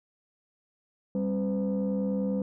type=tone cluster; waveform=sine; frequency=197.7 / 267.9 / 507 Hz; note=G3 / C4 / B4; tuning=+15 / +41 / +45 cents; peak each=-26 / -33 / -31 dBFS; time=1.15-2.42 s; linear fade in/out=2 ms; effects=tanh soft clip ceiling -21 dBFS